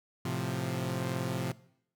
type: chord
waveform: sawtooth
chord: F major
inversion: first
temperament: equal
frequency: 110 / 130.81 / 174.61 Hz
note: A2 / C3 / F3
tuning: 0 / 0 / 0 cents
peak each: -34 / -30 / -32 dBFS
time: 0.25-1.52 s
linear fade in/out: 5 ms
effects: noise-tail reverb RT60 0.7 s tail -20 dB re dry